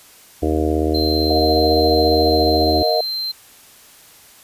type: harmonic tone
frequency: 77.78 Hz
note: D#2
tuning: in tune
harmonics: 1 / 3 / 4 / 5 / 6 / 7 / 8 / 9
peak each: -21 / -29 / -20 / -23 / -24 / -31 / -29 / -28 dBFS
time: 0.42-2.83 s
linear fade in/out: 10 ms
type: tone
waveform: triangle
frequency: 4125 Hz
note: C8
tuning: 25 cents flat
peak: -20 dBFS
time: 0.94-3.32 s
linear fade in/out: 10 ms
type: chord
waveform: sine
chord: Bb suspended fourth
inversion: none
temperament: equal with one note detuned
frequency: 466.2 / 622.3 / 714.4 Hz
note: Bb4 / Eb5 / F5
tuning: 0 / 0 / +39 cents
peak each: -21 / -18 / -20 dBFS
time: 1.3-3.01 s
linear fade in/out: 5 ms
effects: white hiss -46 dBFS RMS until 4.43 s + resampled to 32000 Hz